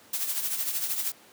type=noise with tremolo; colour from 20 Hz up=blue; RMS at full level=-27 dBFS; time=0.13-1.12 s; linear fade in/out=5 ms; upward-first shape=triangle; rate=13 Hz; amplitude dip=65%; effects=pink hiss -54 dBFS RMS until 1.32 s + high-pass 200 Hz 12 dB/octave